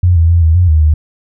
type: tone with pitch steps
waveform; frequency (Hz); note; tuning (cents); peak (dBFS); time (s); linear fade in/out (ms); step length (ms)
sine; 89.2 / 82.5 / 85.3 / 80.3 / 89.6 / 78 / 76.7; F2 / E2 / F2 / E2 / F2 / D#2 / D#2; +37 / +2 / -40 / -45 / +45 / +5 / -24; -5; 0.03-0.94; 5; 130
effects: none